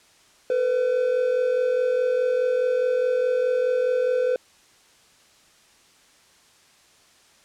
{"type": "tone pair together", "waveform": "triangle", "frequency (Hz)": [459.2, 504], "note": ["A#4", "B4"], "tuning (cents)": [-26, 35], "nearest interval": "major second", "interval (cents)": 161, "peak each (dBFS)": [-25, -18], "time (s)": [0.5, 4.36], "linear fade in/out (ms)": 2, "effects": ["white hiss -56 dBFS RMS until 7.44 s", "low-pass 8000 Hz 12 dB/octave"]}